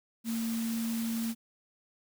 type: tone in noise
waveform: sine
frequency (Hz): 228.1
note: A#3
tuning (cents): -37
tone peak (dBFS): -30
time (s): 0.24-1.35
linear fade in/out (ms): 50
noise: white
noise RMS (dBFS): -42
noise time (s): 0.24-1.35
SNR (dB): +9
effects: none